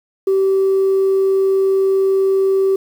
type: tone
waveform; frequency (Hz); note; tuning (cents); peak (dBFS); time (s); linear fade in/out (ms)
sine; 386.1; G4; -26; -10; 0.27-2.76; 5
effects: tanh soft clip ceiling -9 dBFS + 7-bit